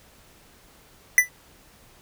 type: tone with exponential decay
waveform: square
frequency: 1987 Hz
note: B6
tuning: 10 cents sharp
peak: -9 dBFS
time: 1.18-1.29 s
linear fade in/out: 1 ms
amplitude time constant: 22 ms
effects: pink hiss -54 dBFS RMS until 2.01 s